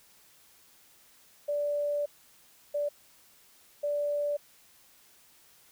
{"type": "tone bursts at uneven times", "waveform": "sine", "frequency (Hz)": 583, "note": "D5", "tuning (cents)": -13, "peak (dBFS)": -27, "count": 3, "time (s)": [[1.48, 2.06], [2.74, 2.89], [3.83, 4.37]], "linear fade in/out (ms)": 10, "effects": ["white hiss -60 dBFS RMS until 5.71 s"]}